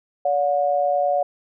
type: tone pair together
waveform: sine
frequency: 573 / 721.9 Hz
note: D5 / F#5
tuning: -43 / -43 cents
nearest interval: major third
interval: 400 cents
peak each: -20 / -20 dBFS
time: 0.25-1.23 s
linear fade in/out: 5 ms
effects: none